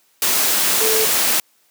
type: tone in noise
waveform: sine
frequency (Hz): 440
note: A4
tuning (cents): 0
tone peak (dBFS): -19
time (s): 0.81-1.05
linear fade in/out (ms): 2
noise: white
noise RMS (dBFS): -17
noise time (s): 0.22-1.4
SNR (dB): -5
effects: white hiss -59 dBFS RMS until 1.7 s + high-pass 200 Hz 12 dB/octave